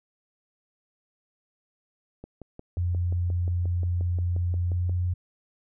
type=click train; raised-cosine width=2 ms; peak=-27 dBFS; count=16; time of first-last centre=2.24-4.895 s; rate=5.65 Hz
type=tone with pitch glide; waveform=sine; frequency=88 to 89.23 Hz; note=F2 to F2; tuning=+14 to +38 cents; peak=-23 dBFS; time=2.77-5.14 s; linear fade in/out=10 ms; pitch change=+24 cents; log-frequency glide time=4.63-4.92 s
effects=none